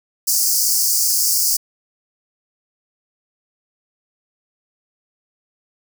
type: high-pass noise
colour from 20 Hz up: pink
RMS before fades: -17 dBFS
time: 0.27-1.57 s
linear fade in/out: 10 ms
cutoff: 4700 Hz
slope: 96 dB/octave
effects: none